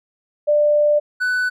sine / triangle tone pair in turn, 593 / 1494.3 Hz, D5 / F#6, +17 / +17 cents, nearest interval octave + major third, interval 1600 cents, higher second, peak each -12 / -15 dBFS, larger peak first, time 0.47-1 / 1.2-1.5 s, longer first, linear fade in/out 20 ms, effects none

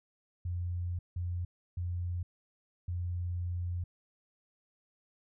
sine tone bursts at uneven times, 88.1 Hz, F2, 16 cents sharp, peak -32 dBFS, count 4, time 0.45-0.99 / 1.16-1.45 / 1.77-2.23 / 2.88-3.84 s, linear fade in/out 5 ms, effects none

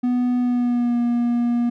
triangle tone with pitch glide, 246.9 to 238.8 Hz, B3 to A#3, 0 to +42 cents, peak -15 dBFS, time 0.03-1.7 s, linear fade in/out 10 ms, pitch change -58 cents, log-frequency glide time 0.39-0.98 s, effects none

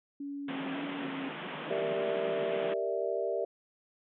sine tone with vibrato, 277.2 Hz, C#4, in tune, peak -36 dBFS, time 0.2-1.29 s, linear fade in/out 5 ms, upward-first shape square, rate 1.8 Hz, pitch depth 35 cents each way
pink band-pass noise, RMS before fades -40 dBFS, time 0.48-2.74 s, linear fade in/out 5 ms, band 150 to 3400 Hz, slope 96 dB/octave
sine chord, E half-diminished seventh, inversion first, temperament equal, 392 / 466.2 / 587.3 / 659.3 Hz, G4 / Bb4 / D5 / E5, 0 / 0 / 0 / 0 cents, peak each -35 dBFS, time 1.7-3.45 s, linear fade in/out 5 ms
effects none

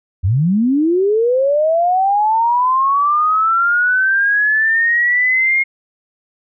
sine linear sweep, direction up, 81.5 to 2150 Hz, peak -11 dBFS, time 0.23-5.64 s, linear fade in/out 20 ms, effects none

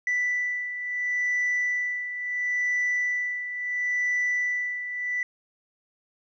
sine beating tone pair, 1977 / 1977.73 Hz, B6 / B6, +1 / +2 cents, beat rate 0.73 Hz, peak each -24 / -30 dBFS, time 0.07-5.23 s, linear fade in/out 2 ms, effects tanh soft clip ceiling -20 dBFS

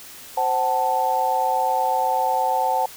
sine chord, F# diminished, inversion second, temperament equal with one note detuned, 523.3 / 751.6 / 880 Hz, C5 / F#5 / A5, 0 / +27 / 0 cents, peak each -26 / -22 / -21 dBFS, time 0.37-2.86 s, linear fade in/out 5 ms, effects white hiss -41 dBFS RMS until 2.96 s

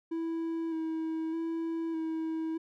triangle tone with vibrato, 325.2 Hz, E4, 23 cents flat, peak -29 dBFS, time 0.11-2.58 s, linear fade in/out 10 ms, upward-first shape square, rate 0.82 Hz, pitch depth 20 cents each way, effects none

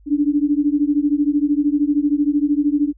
sine beating tone pair, 286.2 / 299.2 Hz, D4 / D4, -45 / +32 cents, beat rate 13 Hz, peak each -17 / -18 dBFS, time 0.06-2.93 s, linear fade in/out 50 ms, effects added 50 Hz sine -46 dBFS peak until 2.97 s

